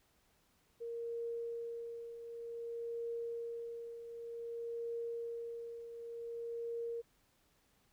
sine tone with tremolo, 466.2 Hz, A#4, in tune, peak -37 dBFS, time 0.8-7.02 s, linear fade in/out 20 ms, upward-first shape triangle, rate 0.54 Hz, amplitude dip 65%, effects pink hiss -73 dBFS RMS until 7.92 s

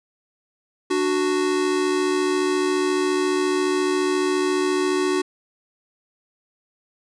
square tone pair together, 295.6 / 370 Hz, D4 / F#4, +11 / 0 cents, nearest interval major third, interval 389 cents, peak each -25 / -21 dBFS, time 0.9-5.22 s, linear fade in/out 10 ms, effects resampled to 22050 Hz

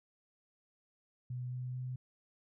sine tone with pitch steps, 124.8 / 125.96 / 127.13 Hz, B2 / B2 / C3, +19 / +35 / -49 cents, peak -37 dBFS, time 1.3-1.96 s, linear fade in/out 5 ms, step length 220 ms, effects none

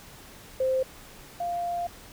sine tone pair in turn, 522 / 696.8 Hz, C5 / F5, -4 / -4 cents, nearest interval perfect fourth, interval 500 cents, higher second, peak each -22 / -27 dBFS, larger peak first, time 0.6-0.83 / 1.4-1.87 s, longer second, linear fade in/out 5 ms, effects pink hiss -48 dBFS RMS until 2.12 s

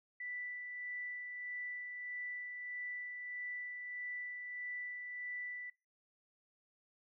sine tone with tremolo, 1975.5 Hz, B6, in tune, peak -40 dBFS, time 0.2-5.7 s, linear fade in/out 5 ms, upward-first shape sine, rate 1.6 Hz, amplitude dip 35%, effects noise-tail reverb RT60 0.3 s tail -24 dB re dry

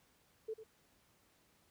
sine tone with echo, 440 Hz, A4, in tune, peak -38 dBFS, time 0.48-0.54 s, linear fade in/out 10 ms, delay 98 ms, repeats 1, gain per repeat -11 dB, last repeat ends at 0.638 s, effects pink hiss -71 dBFS RMS until 1.7 s + high-pass 60 Hz 12 dB/octave

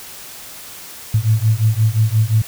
sine beating tone pair, 107.2 / 112.9 Hz, A2 / A2, -45 / +45 cents, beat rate 5.7 Hz, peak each -15 dBFS, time 1.14-2.42 s, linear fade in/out 5 ms, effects white hiss -35 dBFS RMS until 2.47 s

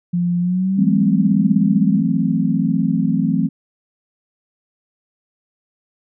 sine tone with pitch glide, 175 to 201 Hz, F3 to G3, +4 to +44 cents, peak -15 dBFS, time 0.13-2 s, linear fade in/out 10 ms, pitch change +240 cents, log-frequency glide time 0.4-0.89 s
sine chord, F# half-diminished seventh, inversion third, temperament equal, 164.81 / 185 / 220 / 261.6 Hz, E3 / F#3 / A3 / C4, 0 / 0 / 0 / 0 cents, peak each -20 dBFS, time 0.77-3.49 s, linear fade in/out 20 ms
effects none

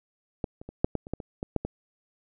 clicks, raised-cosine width 2 ms, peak -15 / -28 / -26 / -7 / -14 / -28 / -16 / -24 / -18 / -11 / -17 dBFS, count 11, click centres 0.442 / 0.615 / 0.69 / 0.845 / 0.953 / 1.069 / 1.136 / 1.202 / 1.429 / 1.563 / 1.65 s, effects none

